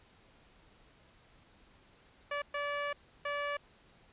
15% pulse tone bursts at uneven times, 577 Hz, D5, 31 cents flat, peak -27 dBFS, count 3, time 2.31-2.42 / 2.54-2.93 / 3.25-3.57 s, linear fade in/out 5 ms, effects pink hiss -63 dBFS RMS until 4.12 s + resampled to 8000 Hz

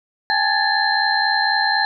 sine tone cluster, 796 / 860 / 1676 / 1766 / 4135 Hz, G5 / A5 / G#6 / A6 / C8, +26 / -40 / +15 / +6 / -21 cents, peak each -22 dBFS, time 0.3-1.85 s, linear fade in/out 0 ms, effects none

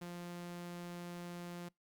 sawtooth tone, 174.61 Hz, F3, in tune, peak -40 dBFS, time 0.01-1.69 s, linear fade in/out 10 ms, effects noise-tail reverb RT60 0.2 s tail -26 dB re dry + Opus 48 kbps

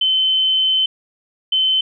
sine tone pair in turn, 3065 / 3065 Hz, G7 / G7, -40 / -40 cents, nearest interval unison, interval 0 cents, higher neither, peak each -13 dBFS, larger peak neither, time 0.01-0.86 / 1.52-1.81 s, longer first, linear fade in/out 5 ms, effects none

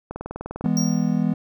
click train, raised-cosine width 1 ms, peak -17 dBFS, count 12, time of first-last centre 0.11-0.66 s, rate 20 Hz
triangle chord, E major, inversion none, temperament just, 164.81 / 206 / 247.2 Hz, E3 / G#3 / B3, 0 / -14 / +2 cents, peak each -21 dBFS, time 0.64-1.34 s, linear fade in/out 5 ms
square tone with exponential decay, 5640 Hz, F8, 16 cents sharp, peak -23 dBFS, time 0.77-1.23 s, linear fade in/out 1 ms, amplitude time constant 100 ms
effects none

